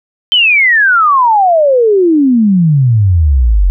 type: exponential sweep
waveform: sine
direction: down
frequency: 3131 to 43.65 Hz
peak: -5 dBFS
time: 0.32-3.7 s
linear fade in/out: 0 ms
effects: none

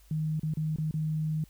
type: tone with dropouts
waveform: sine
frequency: 155.56 Hz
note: D#3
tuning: in tune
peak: -27 dBFS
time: 0.11-1.44 s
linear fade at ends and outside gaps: 2 ms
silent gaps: 0.396-0.432 / 0.538-0.571 / 0.761-0.784 / 0.911-0.94 s
effects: added 50 Hz sine -55 dBFS peak until 1.49 s + white hiss -63 dBFS RMS until 1.49 s

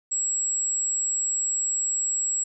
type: tone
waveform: sine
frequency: 7700 Hz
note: B8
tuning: 45 cents flat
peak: -23 dBFS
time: 0.11-2.44 s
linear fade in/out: 10 ms
effects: none

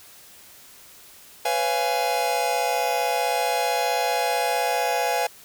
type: chord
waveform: 45% pulse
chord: C# dominant seventh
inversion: third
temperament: just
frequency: 498.9 / 554.4 / 693 / 831.5 Hz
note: B4 / C#5 / E#5 / G#5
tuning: +17 / 0 / -14 / +2 cents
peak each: -28 / -31 / -26 / -25 dBFS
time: 1.45-5.27 s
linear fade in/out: 5 ms
effects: white hiss -48 dBFS RMS until 5.44 s

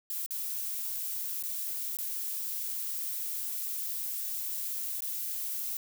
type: noise with dropouts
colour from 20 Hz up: violet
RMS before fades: -35 dBFS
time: 0.1-5.77 s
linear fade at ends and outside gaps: 1 ms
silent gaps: 0.262-0.307 / 1.426-1.436 / 1.97-1.987 / 5.006-5.021 s
effects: none

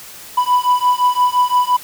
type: beating tone pair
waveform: triangle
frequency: 987.8 / 993.6 Hz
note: B5 / B5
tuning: 0 / +10 cents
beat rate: 5.8 Hz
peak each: -13 dBFS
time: 0.37-1.77 s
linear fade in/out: 10 ms
effects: white hiss -36 dBFS RMS until 1.83 s

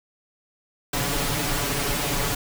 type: noise with comb filter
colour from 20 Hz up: pink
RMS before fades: -25 dBFS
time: 0.93-2.35 s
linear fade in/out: 5 ms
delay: 7 ms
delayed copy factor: +0.95
effects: none

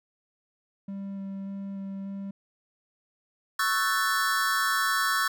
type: tone with vibrato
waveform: triangle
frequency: 196 Hz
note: G3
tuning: in tune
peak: -31 dBFS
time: 0.88-2.31 s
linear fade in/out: 5 ms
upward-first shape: square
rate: 1.7 Hz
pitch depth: 8 cents each way
type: chord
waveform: square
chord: F# minor seventh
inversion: second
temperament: equal with one note detuned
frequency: 1108.7 / 1318.5 / 1499.8 / 1760 Hz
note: C#6 / E6 / F#6 / A6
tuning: 0 / 0 / +23 / 0 cents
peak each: -30 dBFS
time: 3.59-5.28 s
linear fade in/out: 5 ms
effects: none

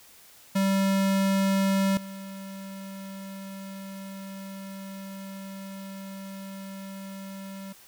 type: tone with level steps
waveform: square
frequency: 194.3 Hz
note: G3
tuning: 15 cents flat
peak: -22 / -38 dBFS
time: 0.55-7.73 s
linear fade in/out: 10 ms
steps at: 1.97 s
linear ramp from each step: 2 ms
effects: white hiss -53 dBFS RMS until 7.87 s

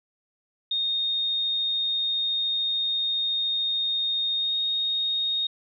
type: tone with pitch glide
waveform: sine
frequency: 3693 to 3719 Hz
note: A#7 to A#7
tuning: -17 to -5 cents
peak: -23 dBFS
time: 0.71-5.47 s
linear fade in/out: 5 ms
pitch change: +12 cents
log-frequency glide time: 4.36-4.54 s
effects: none

